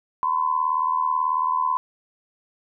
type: tone with amplitude modulation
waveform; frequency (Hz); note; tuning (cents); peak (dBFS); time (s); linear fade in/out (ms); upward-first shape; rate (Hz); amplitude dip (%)
sine; 1017; C6; -50; -16; 0.23-1.77; 0; sine; 78.3; 75
effects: none